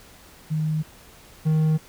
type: tone pair in turn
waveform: sine / triangle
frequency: 155.56 / 156.43 Hz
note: D#3 / D#3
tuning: 0 / +10 cents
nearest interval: unison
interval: 10 cents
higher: second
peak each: -21 / -15 dBFS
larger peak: second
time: 0.5-0.83 / 1.45-1.78 s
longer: neither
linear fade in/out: 20 ms
effects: pink hiss -49 dBFS RMS until 1.88 s